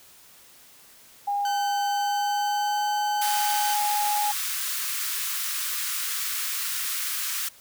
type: tone with pitch glide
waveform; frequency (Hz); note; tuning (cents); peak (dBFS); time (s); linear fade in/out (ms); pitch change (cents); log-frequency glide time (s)
sine; 811 to 831.4; G#5 to G#5; -41 to +2; -23; 1.27-4.32; 10; +43; 1.86-2.89
type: tone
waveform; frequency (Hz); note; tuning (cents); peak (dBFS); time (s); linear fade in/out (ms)
15% pulse; 1530; G6; -42; -25; 1.45-3.74; 2
type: high-pass noise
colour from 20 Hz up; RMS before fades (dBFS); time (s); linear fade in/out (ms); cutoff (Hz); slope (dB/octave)
white; -29; 3.21-7.49; 10; 1100; 48
effects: white hiss -52 dBFS RMS until 7.6 s